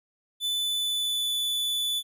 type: tone with pitch glide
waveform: 45% pulse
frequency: 3500 to 3476 Hz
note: A7 to A7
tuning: -10 to -22 cents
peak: -25 dBFS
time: 0.4-2.03 s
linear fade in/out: 50 ms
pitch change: -12 cents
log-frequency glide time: 0.56-1.37 s
effects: none